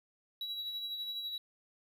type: tone with tremolo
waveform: triangle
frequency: 3899 Hz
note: B7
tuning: 23 cents flat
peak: -34 dBFS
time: 0.41-1.38 s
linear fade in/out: 2 ms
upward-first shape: sine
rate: 12 Hz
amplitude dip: 40%
effects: none